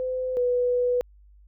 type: tone pair in turn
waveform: sine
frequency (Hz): 511 / 492.5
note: C5 / B4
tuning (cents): -41 / -5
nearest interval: minor second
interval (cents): 64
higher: first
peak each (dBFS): -25 / -20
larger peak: second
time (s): 0-0.37 / 0.37-1.01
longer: second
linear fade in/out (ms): 0
effects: added 50 Hz sine -50 dBFS peak until 1.47 s